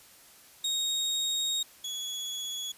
30% pulse tone pair in turn, 3748 / 3371 Hz, A#7 / G#7, +9 / +25 cents, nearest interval major second, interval 184 cents, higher first, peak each -25 / -31 dBFS, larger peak first, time 0.64-1.63 / 1.84-2.72 s, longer first, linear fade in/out 5 ms, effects white hiss -55 dBFS RMS until 2.77 s + resampled to 32000 Hz

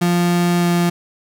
35% pulse tone with pitch glide, 174.61 to 173.5 Hz, F3 to F3, 0 to -11 cents, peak -12 dBFS, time 0.01-0.9 s, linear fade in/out 10 ms, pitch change -11 cents, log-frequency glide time 0.59-0.66 s, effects none

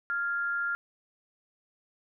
sine tone pair together, 1396.9 / 1661.2 Hz, F6 / G#6, 0 / 0 cents, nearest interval minor third, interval 300 cents, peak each -28 / -37 dBFS, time 0.1-0.75 s, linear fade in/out 0 ms, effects none

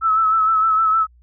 sine tone with vibrato, 1305 Hz, E6, 18 cents flat, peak -13 dBFS, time 0.01-1.07 s, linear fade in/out 50 ms, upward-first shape sine, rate 6.5 Hz, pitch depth 36 cents each way, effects added 60 Hz sine -48 dBFS peak until 1.22 s

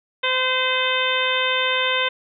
harmonic tone, 514 Hz, C5, 31 cents flat, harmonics 1 / 2 / 3 / 4 / 5 / 6 / 7, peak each -26 / -26 / -26 / -26 / -26 / -26 / -26 dBFS, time 0.23-2.09 s, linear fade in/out 10 ms, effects none

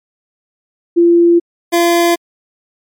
sine / 25% pulse tone pair in turn, 342.5 / 342.5 Hz, F4 / F4, -34 / -34 cents, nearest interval unison, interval 0 cents, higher neither, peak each -5 dBFS, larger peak neither, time 0.96-1.4 / 1.72-2.16 s, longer neither, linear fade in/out 20 ms, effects MP3 96 kbps

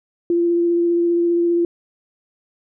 sine tone with vibrato, 343.2 Hz, F4, 30 cents flat, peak -14 dBFS, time 0.3-1.65 s, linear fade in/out 2 ms, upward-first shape triangle, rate 15 Hz, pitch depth 14 cents each way, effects none

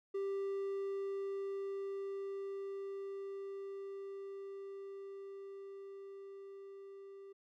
triangle tone with level ramp, 393.3 Hz, G4, 6 cents sharp, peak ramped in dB -33 to -48 dBFS, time 0.14-7.33 s, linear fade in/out 10 ms, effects none

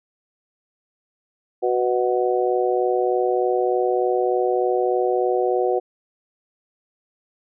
harmonic tone, 123.3 Hz, B2, 2 cents flat, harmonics 3 / 4 / 5 / 6, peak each -21 / -22 / -28 / -24 dBFS, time 1.62-5.8 s, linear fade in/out 20 ms, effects none

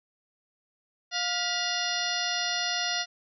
harmonic tone with a mistuned harmonic, 707 Hz, F5, 21 cents sharp, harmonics 1 / 2 / 3 / 4 / 5 / 6 / 7 / 8, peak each -35 / -35 / -35 / -35 / -35 / -35 / -35 / -35 dBFS, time 1.11-3.06 s, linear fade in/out 50 ms, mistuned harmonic 3, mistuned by -140 cents, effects none

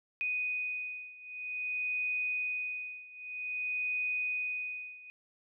sine beating tone pair, 2489 / 2489.52 Hz, D#7 / D#7, 0 / 0 cents, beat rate 0.52 Hz, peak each -35 / -37 dBFS, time 0.21-5.1 s, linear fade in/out 0 ms, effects none

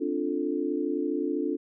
sine chord, D minor seventh, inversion third, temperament equal, 261.6 / 293.7 / 349.2 / 440 Hz, C4 / D4 / F4 / A4, 0 / 0 / 0 / 0 cents, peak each -34 / -29 / -31 / -33 dBFS, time 0-1.57 s, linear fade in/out 20 ms, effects none

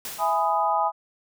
white noise with exponential decay, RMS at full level -32 dBFS, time 0.05-0.74 s, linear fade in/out 1 ms, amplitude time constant 150 ms
sine chord, E major seventh, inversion none, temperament equal with one note detuned, 659.3 / 830.6 / 998.7 / 1244.5 Hz, E5 / G#5 / B5 / D#6, 0 / 0 / +19 / 0 cents, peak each -28 / -23 / -26 / -27 dBFS, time 0.18-0.92 s, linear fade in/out 50 ms
effects none

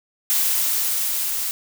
blue noise with level ramp, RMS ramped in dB -19 to -25 dBFS, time 0.3-1.51 s, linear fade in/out 0 ms, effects none

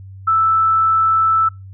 sine tone, 1318.5 Hz, E6, in tune, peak -11 dBFS, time 0.27-1.49 s, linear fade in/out 10 ms, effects noise-tail reverb RT60 0.2 s tail -24 dB re dry + added 96 Hz sine -33 dBFS peak until 1.73 s

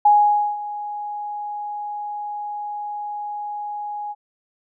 sine tone with ADSR envelope, 830.6 Hz, G#5, in tune, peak -9 dBFS, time 0.05-4.15 s, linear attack 7 ms, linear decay 510 ms, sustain -17 dB, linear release 40 ms, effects none

